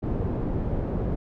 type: low-pass noise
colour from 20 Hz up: pink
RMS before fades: -27 dBFS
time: 0.02-1.16 s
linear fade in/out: 20 ms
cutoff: 480 Hz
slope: 12 dB/octave
effects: none